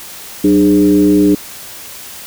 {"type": "tone with frequency modulation", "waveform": "sine", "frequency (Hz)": 300.4, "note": "D4", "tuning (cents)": 39, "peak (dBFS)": -6, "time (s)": [0.44, 1.35], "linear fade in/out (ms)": 5, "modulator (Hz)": 109, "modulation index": 0.84, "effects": ["white hiss -31 dBFS RMS until 2.26 s"]}